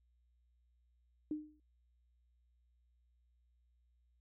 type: tone with exponential decay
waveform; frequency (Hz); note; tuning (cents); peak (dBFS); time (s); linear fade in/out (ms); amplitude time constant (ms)
sine; 304.1; D#4; -40; -33; 1.31-1.6; 2; 63
effects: added 60 Hz sine -70 dBFS peak until 4.2 s